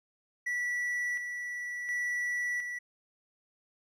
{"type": "tone with tremolo", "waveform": "triangle", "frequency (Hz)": 1953, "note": "B6", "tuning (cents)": -20, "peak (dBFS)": -28, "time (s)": [0.46, 2.79], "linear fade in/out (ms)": 10, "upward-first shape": "square", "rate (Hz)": 0.7, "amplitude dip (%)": 45, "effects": ["resampled to 32000 Hz"]}